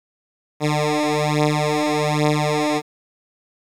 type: beating tone pair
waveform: 10% pulse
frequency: 149.7 / 150.9 Hz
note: D3 / D3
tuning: +33 / +47 cents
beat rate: 1.2 Hz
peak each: -12 dBFS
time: 0.6-2.82 s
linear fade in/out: 50 ms
effects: low-pass 8000 Hz 12 dB/octave + 8-bit